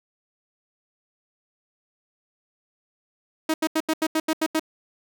sawtooth tone bursts, 316.4 Hz, D#4, 29 cents sharp, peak -16 dBFS, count 9, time 3.49-4.596 s, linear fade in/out 5 ms, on 50 ms, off 82 ms, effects none

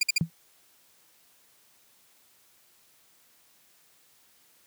20% pulse tone bursts, 2399 Hz, D7, 36 cents sharp, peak -15 dBFS, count 3, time 0.01-0.182 s, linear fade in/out 5 ms, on 22 ms, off 53 ms
sine tone with exponential decay, 164.81 Hz, E3, in tune, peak -17 dBFS, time 0.21-0.3 s, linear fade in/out 0 ms, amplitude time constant 18 ms
effects white hiss -62 dBFS RMS until 4.66 s + high-pass 80 Hz 12 dB/octave

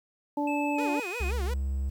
harmonic tone, 290.7 Hz, D4, 18 cents flat, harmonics 1 / 2 / 3, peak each -28 / -34 / -31 dBFS, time 0.37-1 s, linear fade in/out 5 ms
triangle tone with pitch glide, 2614 to 2503 Hz, E7 to D#7, -15 to +10 cents, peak -33 dBFS, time 0.47-1.31 s, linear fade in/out 5 ms, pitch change -75 cents, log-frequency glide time 0.74-0.79 s
sawtooth tone with vibrato, 415.3 Hz, G#4, in tune, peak -31 dBFS, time 0.78-1.54 s, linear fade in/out 5 ms, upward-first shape sine, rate 5.7 Hz, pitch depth 300 cents each way
triangle tone, 67.6 Hz, C#2, 43 cents flat, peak -25 dBFS, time 1.2-1.9 s, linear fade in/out 10 ms
effects 10-bit

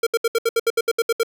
square tone bursts, 459.7 Hz, A#4, 24 cents flat, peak -16 dBFS, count 12, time 0.03-1.233 s, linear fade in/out 5 ms, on 37 ms, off 69 ms, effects none

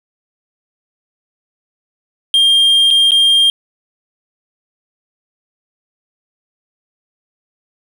triangle tone with dropouts, 3205 Hz, G7, 38 cents sharp, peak -6 dBFS, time 2.34-3.5 s, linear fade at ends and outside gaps 1 ms, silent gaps 2.905-2.909 / 3.108-3.118 s, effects none

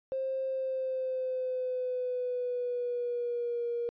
triangle tone with pitch glide, 529 to 474 Hz, C5 to A#4, +19 to +29 cents, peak -26 dBFS, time 0.12-3.89 s, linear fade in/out 0 ms, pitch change -190 cents, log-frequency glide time 0.46-3.66 s, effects tanh soft clip ceiling -28 dBFS + resampled to 11025 Hz

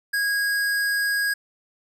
sine tone with hard clipping, 1644 Hz, G#6, 18 cents flat, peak -22 dBFS, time 0.13-1.34 s, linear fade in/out 10 ms, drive 18 dB, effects none

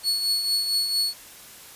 40% pulse tone with tremolo, 4393 Hz, C#8, 16 cents flat, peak -18 dBFS, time 0.03-1.14 s, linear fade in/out 50 ms, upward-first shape triangle, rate 4.4 Hz, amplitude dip 55%, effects white hiss -45 dBFS RMS until 1.75 s + resampled to 32000 Hz

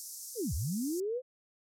pink band-pass noise, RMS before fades -45 dBFS, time 0-1 s, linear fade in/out 0 ms, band 5300 to 14000 Hz, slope 48 dB/octave
sine linear two-way sweep, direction down then up, 523.3 to 59.9 to 523.3 Hz, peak -31 dBFS, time 0.35-1.22 s, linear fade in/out 50 ms, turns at 0.54 s
effects none

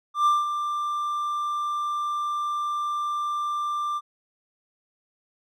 triangle tone with ADSR envelope, 1185 Hz, D6, 15 cents sharp, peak -14 dBFS, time 0.14-4.01 s, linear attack 120 ms, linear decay 190 ms, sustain -9 dB, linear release 42 ms, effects none

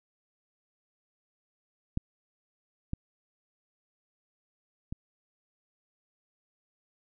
clicks, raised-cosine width 5 ms, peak -16 / -19 / -23 dBFS, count 3, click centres 1.974 / 2.934 / 4.925 s, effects none

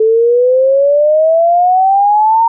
sine exponential sweep, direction up, 434.9 to 927 Hz, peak -6 dBFS, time 0-2.48 s, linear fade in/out 5 ms, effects none

